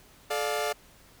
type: tone cluster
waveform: sawtooth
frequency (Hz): 432.3 / 591 / 703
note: A4 / D5 / F5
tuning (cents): -31 / +11 / +11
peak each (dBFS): -28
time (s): 0.3-0.73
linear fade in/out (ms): 10
effects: pink hiss -56 dBFS RMS until 1.2 s